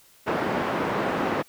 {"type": "band-pass noise", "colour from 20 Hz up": "pink", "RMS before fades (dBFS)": -26, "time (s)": [0.26, 1.43], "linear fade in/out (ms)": 20, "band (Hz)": [230, 1500], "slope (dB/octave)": 12, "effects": ["white hiss -56 dBFS RMS until 1.48 s"]}